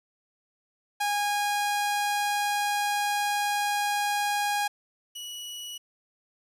sawtooth tone pair in turn, 821 / 2932 Hz, G#5 / F#7, -20 / -16 cents, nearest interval octave + minor seventh, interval 2204 cents, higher second, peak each -21 / -33 dBFS, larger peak first, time 1-4.68 / 5.15-5.78 s, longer first, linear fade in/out 10 ms, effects resampled to 32000 Hz + 10-bit

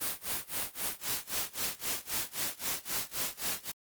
white noise with tremolo, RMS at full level -32 dBFS, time 0-3.72 s, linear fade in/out 20 ms, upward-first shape sine, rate 3.8 Hz, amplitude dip 95%, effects Opus 32 kbps

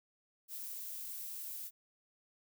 violet noise, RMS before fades -44 dBFS, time 0.48-1.71 s, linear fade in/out 50 ms, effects none

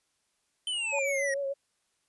square exponential sweep, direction down, 3092 to 1864.7 Hz, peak -30 dBFS, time 0.67-1.34 s, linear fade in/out 2 ms
sine tone with exponential growth, 882 Hz, A5, 4 cents sharp, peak -30 dBFS, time 0.72-0.99 s, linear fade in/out 2 ms, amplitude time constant 58 ms
sine tone with vibrato, 554.4 Hz, C#5, in tune, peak -29 dBFS, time 0.92-1.54 s, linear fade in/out 20 ms, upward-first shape sine, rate 6.8 Hz, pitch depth 33 cents each way
effects white hiss -75 dBFS RMS until 2.08 s + resampled to 24000 Hz

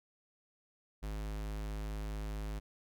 square tone, 52.3 Hz, G#1, 13 cents sharp, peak -38 dBFS, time 1.02-2.6 s, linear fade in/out 20 ms, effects none

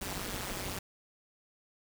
pink noise with amplitude modulation, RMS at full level -34 dBFS, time 0.01-0.79 s, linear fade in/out 5 ms, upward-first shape sine, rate 191 Hz, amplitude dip 95%, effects none

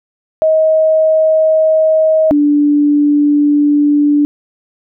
sine tone pair in turn, 632 / 292.3 Hz, D#5 / D4, +27 / -8 cents, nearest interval octave + minor second, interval 1335 cents, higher first, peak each -7 dBFS, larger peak neither, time 0.42-2.31 / 2.31-4.25 s, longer second, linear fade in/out 0 ms, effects none

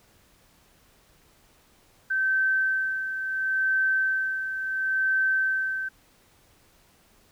sine tone with tremolo, 1546 Hz, G6, 24 cents flat, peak -20 dBFS, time 2.1-5.89 s, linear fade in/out 10 ms, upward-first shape sine, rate 0.72 Hz, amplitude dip 60%, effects pink hiss -60 dBFS RMS until 7.31 s

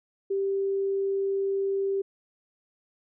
sine tone, 392 Hz, G4, in tune, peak -24 dBFS, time 0.3-2.02 s, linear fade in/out 10 ms, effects none

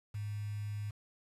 sine tone with quantisation, 103.83 Hz, G#2, in tune, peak -36 dBFS, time 0.14-0.91 s, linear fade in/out 10 ms, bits 9, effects resampled to 32000 Hz

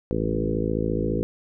harmonic tone with a mistuned harmonic, 54.5 Hz, A1, 16 cents flat, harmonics 1 / 2 / 3 / 4 / 5 / 6 / 7 / 8 / 9, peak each -31 / -31 / -31 / -31 / -31 / -31 / -31 / -31 / -31 dBFS, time 0.11-1.23 s, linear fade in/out 0 ms, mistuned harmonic 3, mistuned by +16 cents, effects none

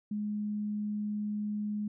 sine tone, 209.2 Hz, G#3, 13 cents sharp, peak -31 dBFS, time 0.11-1.88 s, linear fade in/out 5 ms, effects none

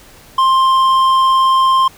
sine tone with hard clipping, 1053 Hz, C6, 11 cents sharp, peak -10 dBFS, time 0.38-1.88 s, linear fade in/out 5 ms, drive 6 dB, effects pink hiss -42 dBFS RMS until 1.97 s

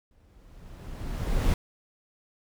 brown noise with exponential growth, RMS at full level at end -21 dBFS, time 0.11-1.54 s, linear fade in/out 1 ms, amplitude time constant 310 ms, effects none

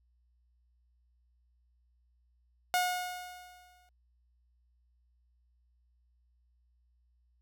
sawtooth tone with exponential decay, 723 Hz, F#5, 40 cents flat, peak -22 dBFS, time 2.74-3.89 s, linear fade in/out 0 ms, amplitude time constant 250 ms, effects added 60 Hz sine -67 dBFS peak until 7.41 s

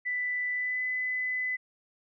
sine tone with pitch glide, 1986 to 2009 Hz, B6 to B6, +9 to +29 cents, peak -28 dBFS, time 0.05-1.57 s, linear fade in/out 20 ms, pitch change +20 cents, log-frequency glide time 0.53-0.82 s, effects none

